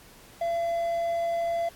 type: tone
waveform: triangle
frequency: 678 Hz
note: E5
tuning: 49 cents sharp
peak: -23 dBFS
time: 0.41-1.69 s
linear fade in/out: 5 ms
effects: pink hiss -52 dBFS RMS until 1.75 s + AAC 64 kbps